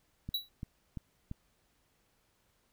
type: click train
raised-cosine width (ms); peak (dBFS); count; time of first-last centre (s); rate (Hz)
5; -27; 4; 0.29-1.314; 2.93
type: tone with exponential decay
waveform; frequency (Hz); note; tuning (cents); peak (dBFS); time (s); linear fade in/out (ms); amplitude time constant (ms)
square; 3918; B7; -15; -28; 0.34-0.49; 5; 32
effects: pink hiss -73 dBFS RMS until 2.72 s